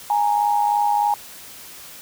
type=tone pair together; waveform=sine; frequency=829.1 / 932.3 Hz; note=G#5 / A#5; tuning=-3 / 0 cents; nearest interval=major second; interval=203 cents; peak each=-17 / -22 dBFS; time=0.1-1.14 s; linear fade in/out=2 ms; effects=white hiss -40 dBFS RMS until 2.01 s